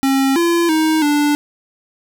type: tone with pitch steps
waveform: square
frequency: 270.1 / 340.7 / 315 / 293.2 Hz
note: C#4 / F4 / D#4 / D4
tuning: -45 / -43 / +21 / -3 cents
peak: -13 dBFS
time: 0.03-1.35 s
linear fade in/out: 0 ms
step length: 330 ms
effects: none